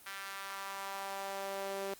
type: tone with high-pass filter sweep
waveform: sawtooth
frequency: 196 Hz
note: G3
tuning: in tune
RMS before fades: -41 dBFS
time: 0.06-1.94 s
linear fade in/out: 5 ms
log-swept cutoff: 1600 to 440 Hz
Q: 2
effects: white hiss -57 dBFS RMS until 1.99 s + Opus 24 kbps